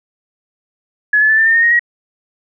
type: tone with pitch steps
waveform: sine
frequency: 1698 / 1725.7 / 1753.8 / 1782.4 / 1811.5 / 1841 / 1871 / 1901.5 Hz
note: G#6 / A6 / A6 / A6 / A6 / A#6 / A#6 / A#6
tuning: +38 / -34 / -6 / +22 / +50 / -22 / +6 / +34 cents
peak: -8 dBFS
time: 1.13-1.794 s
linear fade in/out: 5 ms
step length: 83 ms
effects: none

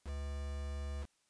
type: tone with quantisation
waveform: triangle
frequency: 70.9 Hz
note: C#2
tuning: 40 cents sharp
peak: -36 dBFS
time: 0.04-1.07 s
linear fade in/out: 50 ms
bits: 8
effects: white hiss -75 dBFS RMS until 1.29 s + resampled to 22050 Hz

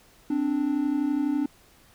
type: tone pair together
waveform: triangle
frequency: 261.7 / 293.7 Hz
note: C4 / D4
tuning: 0 / 0 cents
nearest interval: major second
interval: 200 cents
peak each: -26 / -22 dBFS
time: 0.3-1.46 s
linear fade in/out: 5 ms
effects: pink hiss -57 dBFS RMS until 1.94 s

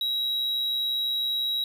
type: tone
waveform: triangle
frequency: 3858 Hz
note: B7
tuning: 41 cents flat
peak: -23 dBFS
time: 0.01-1.64 s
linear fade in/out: 2 ms
effects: none

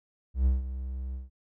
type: tone with ADSR envelope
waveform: triangle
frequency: 64.7 Hz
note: C2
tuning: 19 cents flat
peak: -17 dBFS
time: 0.34-1.3 s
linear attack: 120 ms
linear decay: 160 ms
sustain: -13 dB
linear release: 160 ms
effects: none

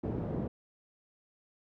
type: band-pass noise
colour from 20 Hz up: pink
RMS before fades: -35 dBFS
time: 0.03-0.48 s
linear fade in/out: 10 ms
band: 100 to 400 Hz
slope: 12 dB/octave
effects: none

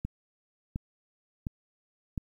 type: click train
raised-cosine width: 5 ms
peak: -20 dBFS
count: 4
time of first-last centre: 0.05-2.178 s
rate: 1.41 Hz
effects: 10-bit

